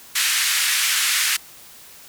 pink band-pass noise, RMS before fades -20 dBFS, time 0.15-1.37 s, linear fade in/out 10 ms, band 1600 to 13000 Hz, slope 24 dB/octave, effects white hiss -44 dBFS RMS until 2.08 s

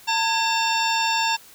harmonic tone with a mistuned harmonic, 903 Hz, A5, 45 cents sharp, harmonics 1 / 2 / 3 / 4 / 5 / 6 / 8, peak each -22 / -29 / -26 / -29 / -33 / -30 / -33 dBFS, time 0.07-1.37 s, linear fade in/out 20 ms, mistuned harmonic 2, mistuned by -150 cents, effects white hiss -48 dBFS RMS until 1.54 s

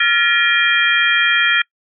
sine tone cluster, 1387 / 1729 / 1892 / 2401 / 3216 Hz, F6 / A6 / A#6 / D7 / G7, -12 / -31 / +25 / +38 / +44 cents, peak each -18 dBFS, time 0-1.62 s, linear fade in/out 5 ms, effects noise-tail reverb RT60 0.1 s tail -26 dB re dry

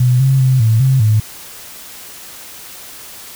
sine tone with pitch steps, 125.1 / 134 / 130.1 / 111.8 / 132.5 / 108.2 Hz, B2 / C3 / C3 / A2 / C3 / A2, +23 / +42 / -9 / +28 / +22 / -29 cents, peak -8 dBFS, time 0-1.2 s, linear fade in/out 5 ms, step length 200 ms, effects white hiss -34 dBFS RMS until 3.35 s

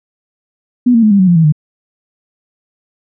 sine tone with pitch steps, 246.1 / 229.6 / 214.2 / 199.9 / 186.51 / 174.02 / 162.37 / 151.49 Hz, B3 / A#3 / A3 / G3 / F#3 / F3 / E3 / D#3, -6 / -26 / -46 / +34 / +14 / -6 / -26 / -46 cents, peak -5 dBFS, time 0.86-1.524 s, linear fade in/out 10 ms, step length 83 ms, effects none

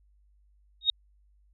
sine tone with exponential growth, 3732 Hz, A#7, 1 cent sharp, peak -15 dBFS, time 0.81-0.9 s, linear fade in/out 2 ms, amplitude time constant 18 ms, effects added 50 Hz sine -60 dBFS peak until 1.53 s

